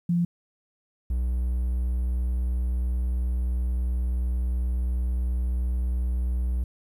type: tone pair in turn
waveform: sine / triangle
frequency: 173 / 61.45 Hz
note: F3 / B1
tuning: -16 / -8 cents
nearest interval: octave + tritone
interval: 1792 cents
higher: first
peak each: -20 / -21 dBFS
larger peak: first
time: 0.09-0.25 / 1.1-6.64 s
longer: second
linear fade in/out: 5 ms
effects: 10-bit